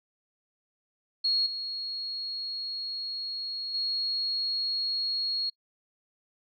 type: tone with level steps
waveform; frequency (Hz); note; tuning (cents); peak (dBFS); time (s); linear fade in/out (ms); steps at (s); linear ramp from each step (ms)
sine; 4306; C8; +49; -23 / -32 / -27; 1.24-5.5; 10; 1.46 / 3.74; 5
effects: noise-tail reverb RT60 0.1 s tail -24 dB re dry